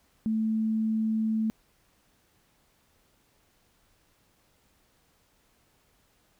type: tone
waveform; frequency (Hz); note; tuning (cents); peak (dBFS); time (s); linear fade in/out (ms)
sine; 220; A3; 0; -24; 0.26-1.5; 0
effects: pink hiss -67 dBFS RMS until 6.39 s